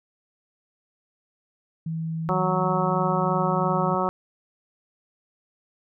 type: tone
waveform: sine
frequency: 162 Hz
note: E3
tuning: 30 cents flat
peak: -26 dBFS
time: 1.86-3.95 s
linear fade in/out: 5 ms
type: harmonic tone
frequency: 185 Hz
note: F#3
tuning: in tune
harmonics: 1 / 2 / 3 / 4 / 5 / 6 / 7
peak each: -29 / -29 / -29 / -29 / -29 / -29 / -29 dBFS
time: 2.29-4.09 s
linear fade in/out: 0 ms
effects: none